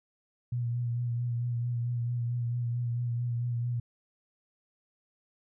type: tone with vibrato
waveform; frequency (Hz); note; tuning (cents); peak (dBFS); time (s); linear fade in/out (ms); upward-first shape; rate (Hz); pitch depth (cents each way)
sine; 120; B2; -49; -28; 0.52-3.8; 5; sine; 4.5; 29
effects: none